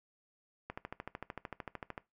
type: click train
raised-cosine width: 0.5 ms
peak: -25 dBFS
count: 18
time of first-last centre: 0.7-1.978 s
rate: 13.3 Hz
effects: noise-tail reverb RT60 0.2 s tail -19 dB re dry